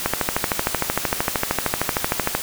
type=click train; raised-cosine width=0.5 ms; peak=-3 dBFS; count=31; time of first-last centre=0.06-2.35 s; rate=13.1 Hz; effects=white hiss -28 dBFS RMS until 2.42 s